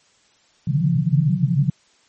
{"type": "band-pass noise", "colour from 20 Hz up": "pink", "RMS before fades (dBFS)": -18, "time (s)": [0.67, 1.7], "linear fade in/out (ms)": 5, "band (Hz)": [130, 180], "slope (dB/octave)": 96, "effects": ["white hiss -58 dBFS RMS until 2.08 s", "MP3 32 kbps"]}